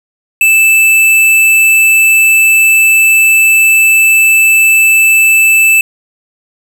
sine tone with hard clipping, 2637 Hz, E7, in tune, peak -5 dBFS, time 0.41-5.81 s, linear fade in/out 2 ms, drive 17 dB, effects none

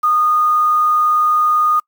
sine tone with quantisation, 1229 Hz, D#6, 22 cents flat, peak -11 dBFS, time 0.03-1.8 s, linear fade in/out 10 ms, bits 6, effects noise-tail reverb RT60 0.1 s tail -25 dB re dry

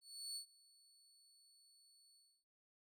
30% pulse tone with ADSR envelope, 4435 Hz, C#8, in tune, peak -40 dBFS, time 0.01-2.45 s, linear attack 350 ms, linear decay 96 ms, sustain -24 dB, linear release 290 ms, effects noise-tail reverb RT60 0.2 s tail -22 dB re dry

